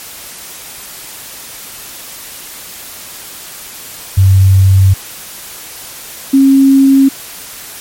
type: tone pair in turn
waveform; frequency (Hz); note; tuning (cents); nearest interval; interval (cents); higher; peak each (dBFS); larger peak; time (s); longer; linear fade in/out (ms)
sine; 95.6 / 271.3; G2 / C#4; -43 / -37; octave + tritone; 1806; second; -3; neither; 4.17-4.94 / 6.33-7.09; first; 10
effects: white hiss -29 dBFS RMS until 7.8 s + MP3 64 kbps